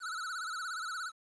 square tone with vibrato, 1388 Hz, F6, 11 cents flat, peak -37 dBFS, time 0-1.12 s, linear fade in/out 50 ms, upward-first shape sine, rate 17 Hz, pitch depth 140 cents each way, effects resampled to 22050 Hz + 11-bit

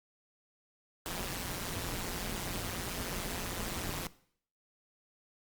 pink noise with amplitude modulation, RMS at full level -34 dBFS, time 1.06-4.07 s, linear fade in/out 0 ms, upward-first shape sine, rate 179 Hz, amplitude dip 90%, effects noise-tail reverb RT60 0.6 s tail -19 dB re dry + Opus 48 kbps

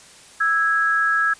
sine tone pair together, 1318.5 / 1654 Hz, E6 / G#6, 0 / -8 cents, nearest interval major third, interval 392 cents, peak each -20 / -18 dBFS, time 0.4-1.34 s, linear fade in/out 10 ms, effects white hiss -46 dBFS RMS until 1.39 s + resampled to 22050 Hz

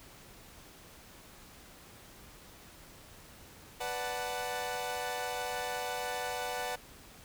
sawtooth chord, B minor seventh, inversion none, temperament equal with one note detuned, 493.9 / 587.3 / 743.8 / 880 Hz, B4 / D5 / F#5 / A5, 0 / 0 / +9 / 0 cents, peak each -36 / -39 / -34 / -38 dBFS, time 3.8-6.76 s, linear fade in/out 10 ms, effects pink hiss -54 dBFS RMS until 7.24 s

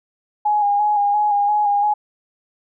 sine tone with vibrato, 826 Hz, G#5, 10 cents flat, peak -14 dBFS, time 0.45-1.94 s, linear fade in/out 10 ms, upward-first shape square, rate 2.9 Hz, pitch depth 26 cents each way, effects none

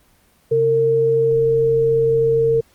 sine tone pair together, 133.9 / 456.7 Hz, C3 / A#4, +40 / -36 cents, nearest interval octave + major sixth, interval 2124 cents, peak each -24 / -13 dBFS, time 0.51-2.61 s, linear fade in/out 10 ms, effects pink hiss -56 dBFS RMS until 2.74 s + Opus 24 kbps

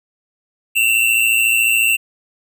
square tone pair together, 2651 / 2765 Hz, E7 / F7, +9 / -18 cents, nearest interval minor second, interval 73 cents, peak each -16 dBFS, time 0.75-1.97 s, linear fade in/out 20 ms, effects none

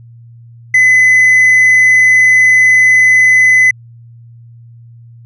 sine tone with hard clipping, 2019 Hz, B6, 38 cents sharp, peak -5 dBFS, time 0.74-3.71 s, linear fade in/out 5 ms, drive 2 dB, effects added 117 Hz sine -34 dBFS peak until 5.25 s + resampled to 24000 Hz

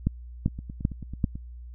two click trains, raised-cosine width 5 ms, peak -10 / -24 dBFS, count 4 / 9, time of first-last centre 0.07-1.242 / 0.48-1.355 s, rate 2.56 / 9.14 Hz, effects added 60 Hz sine -39 dBFS peak until 1.74 s

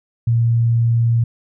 sine tone, 116.54 Hz, A#2, in tune, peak -12 dBFS, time 0.27-1.24 s, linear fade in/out 5 ms, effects none

